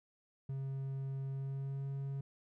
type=tone with pitch glide; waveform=triangle; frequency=135.4 to 137.61 Hz; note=C#3 to C#3; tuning=-40 to -12 cents; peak=-35 dBFS; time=0.49-2.21 s; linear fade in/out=5 ms; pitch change=+28 cents; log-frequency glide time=1.29-1.87 s; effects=none